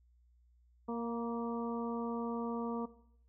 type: harmonic tone with a mistuned harmonic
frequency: 233.1 Hz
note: A#3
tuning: in tune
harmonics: 1 / 2 / 3 / 4 / 5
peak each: -37 / -40 / -47 / -44 / -47 dBFS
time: 0.88-2.86 s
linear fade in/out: 10 ms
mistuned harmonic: 4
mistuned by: +20 cents
effects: noise-tail reverb RT60 0.7 s tail -17 dB re dry + added 60 Hz sine -64 dBFS peak until 3.28 s